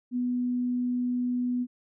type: tone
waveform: sine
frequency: 246.9 Hz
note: B3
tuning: in tune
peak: -25 dBFS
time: 0.11-1.67 s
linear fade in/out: 50 ms
effects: none